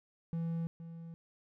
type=tone with echo; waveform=triangle; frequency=166.1 Hz; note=E3; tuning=13 cents sharp; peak=-31 dBFS; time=0.33-0.67 s; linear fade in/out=0 ms; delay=470 ms; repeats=1; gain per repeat=-11 dB; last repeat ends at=1.14 s; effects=none